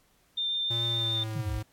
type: tone with vibrato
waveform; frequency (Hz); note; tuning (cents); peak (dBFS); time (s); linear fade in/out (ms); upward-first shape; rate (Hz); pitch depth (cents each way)
sine; 3596; A7; +37; -27; 0.37-1.24; 10; sine; 6.9; 9
type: tone with pitch glide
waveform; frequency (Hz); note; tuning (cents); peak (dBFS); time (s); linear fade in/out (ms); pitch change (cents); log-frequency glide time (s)
square; 116.54 to 106.87; A#2 to A2; 0 to -50; -33; 0.7-1.63; 10; -150; 0.91-1.45
type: exponential sweep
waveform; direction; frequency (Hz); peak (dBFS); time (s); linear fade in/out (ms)
sine; down; 167.9 to 49.74; -30; 1.35-1.59; 10
effects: pink hiss -66 dBFS RMS until 1.72 s + AAC 64 kbps